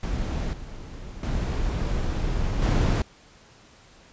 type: noise with level steps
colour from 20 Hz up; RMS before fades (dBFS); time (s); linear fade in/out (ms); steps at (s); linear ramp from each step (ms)
brown; -27 / -38 / -26 / -20; 0.03-3.02; 2; 0.53 / 1.23 / 2.62; 2
effects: pink hiss -53 dBFS RMS until 4.12 s + resampled to 16000 Hz